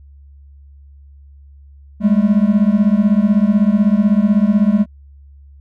triangle beating tone pair, 199.1 / 215.1 Hz, G3 / A3, +27 / -39 cents, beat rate 16 Hz, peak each -11 dBFS, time 2-4.86 s, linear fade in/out 50 ms, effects added 70 Hz sine -39 dBFS peak until 5.6 s

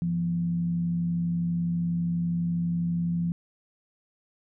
sine tone with frequency modulation, 171.2 Hz, F3, 34 cents flat, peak -24 dBFS, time 0.02-3.32 s, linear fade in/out 0 ms, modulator 72.2 Hz, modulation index 0.28, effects none

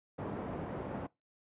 pink band-pass noise, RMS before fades -40 dBFS, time 0.18-1.07 s, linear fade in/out 10 ms, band 120 to 840 Hz, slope 12 dB/octave, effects noise-tail reverb RT60 0.2 s tail -21 dB re dry + resampled to 8000 Hz

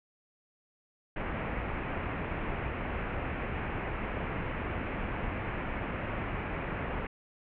pink low-pass noise, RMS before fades -35 dBFS, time 1.16-7.07 s, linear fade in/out 5 ms, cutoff 2600 Hz, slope 48 dB/octave, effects none

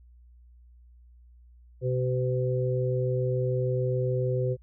harmonic tone, 126.9 Hz, B2, 47 cents sharp, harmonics 1 / 3 / 4, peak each -26 / -31 / -30 dBFS, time 1.81-4.57 s, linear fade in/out 50 ms, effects added 60 Hz sine -51 dBFS peak until 4.62 s

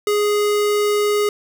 square tone, 415.3 Hz, G#4, in tune, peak -16 dBFS, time 0.07-1.29 s, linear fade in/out 2 ms, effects none

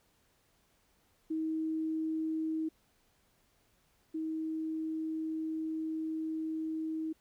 sine tone pair in turn, 317.6 / 317.6 Hz, D#4 / D#4, +36 / +36 cents, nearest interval unison, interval 0 cents, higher neither, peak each -31 / -33 dBFS, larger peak first, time 1.3-2.69 / 4.14-7.13 s, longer second, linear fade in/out 10 ms, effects pink hiss -71 dBFS RMS until 7.2 s

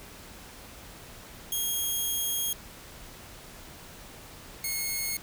5% pulse tone pair in turn, 3258 / 2174 Hz, G#7 / C#7, -34 / -34 cents, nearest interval perfect fifth, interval 700 cents, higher first, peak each -19 dBFS, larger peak neither, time 1.52-2.53 / 4.64-5.17 s, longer first, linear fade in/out 2 ms, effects pink hiss -47 dBFS RMS until 5.22 s

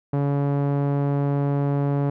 sawtooth tone with low-pass filter, 141.7 Hz, C#3, 38 cents sharp, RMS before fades -22 dBFS, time 0.13-2.1 s, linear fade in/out 5 ms, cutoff 820 Hz, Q 0.76, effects none

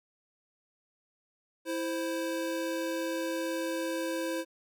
square tone pair together, 329.5 / 523.3 Hz, E4 / C5, -1 / 0 cents, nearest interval minor sixth, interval 801 cents, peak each -34 / -35 dBFS, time 1.65-4.45 s, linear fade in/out 50 ms, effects none

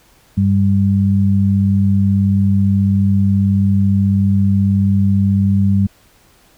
sine tone pair together, 98.4 / 196.8 Hz, G2 / G3, +7 / +7 cents, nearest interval octave, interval 1200 cents, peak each -13 dBFS, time 0.37-5.87 s, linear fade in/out 10 ms, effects pink hiss -51 dBFS RMS until 6.57 s

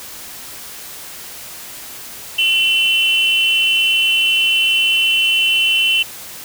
sine tone pair together, 2713 / 3034 Hz, E7 / F#7, +49 / +43 cents, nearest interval major second, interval 194 cents, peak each -13 dBFS, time 2.38-6.03 s, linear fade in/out 10 ms, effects tanh soft clip ceiling -8 dBFS + white hiss -33 dBFS RMS until 6.44 s

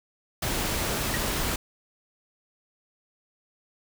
pink noise, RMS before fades -28 dBFS, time 0.42-1.56 s, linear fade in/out 5 ms
sine tone with exponential decay, 1899 Hz, A#6, 32 cents sharp, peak -24 dBFS, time 1.14-1.21 s, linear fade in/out 1 ms, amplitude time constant 15 ms
effects none

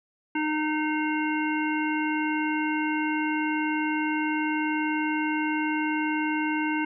harmonic tone, 306.8 Hz, D#4, 24 cents flat, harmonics 1 / 3 / 5 / 7 / 9, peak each -26 / -31 / -33 / -34 / -36 dBFS, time 0.35-6.85 s, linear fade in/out 5 ms, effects none

